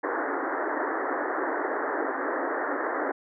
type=band-pass noise; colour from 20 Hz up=pink; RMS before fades=-29 dBFS; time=0.03-3.12 s; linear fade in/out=10 ms; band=270 to 1900 Hz; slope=96 dB/octave; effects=none